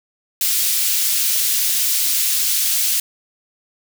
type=high-pass noise; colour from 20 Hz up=white; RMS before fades=-18 dBFS; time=0.41-3 s; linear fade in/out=2 ms; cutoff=3100 Hz; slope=12 dB/octave; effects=none